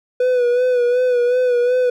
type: tone with vibrato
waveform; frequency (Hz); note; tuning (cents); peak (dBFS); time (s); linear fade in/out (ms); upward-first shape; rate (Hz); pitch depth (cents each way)
triangle; 493.9; B4; 0; -11; 0.2-1.9; 5; sine; 2.7; 44
effects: none